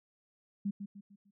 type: tone with echo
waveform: sine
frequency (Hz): 200.7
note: G3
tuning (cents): +41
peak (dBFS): -30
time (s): 0.65-0.71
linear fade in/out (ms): 10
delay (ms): 150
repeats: 4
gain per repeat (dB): -8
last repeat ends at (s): 1.31
effects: none